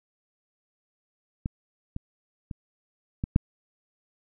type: clicks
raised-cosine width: 5 ms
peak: -16 / -20 / -22 / -15 / -6 dBFS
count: 5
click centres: 1.459 / 1.964 / 2.512 / 3.239 / 3.361 s
effects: none